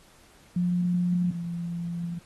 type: tone pair in turn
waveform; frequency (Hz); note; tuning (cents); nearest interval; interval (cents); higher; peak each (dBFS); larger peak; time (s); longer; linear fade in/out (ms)
sine; 177.2 / 171.1; F3 / F3; +25 / -35; minor second; 60; first; -22 / -29; first; 0.56-1.31 / 1.31-2.19; second; 5
effects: pink hiss -57 dBFS RMS until 2.25 s + AAC 32 kbps